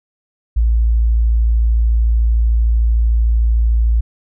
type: tone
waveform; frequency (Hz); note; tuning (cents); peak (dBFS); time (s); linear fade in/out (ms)
sine; 56.7; A#1; -47; -10; 0.56-4.01; 10
effects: none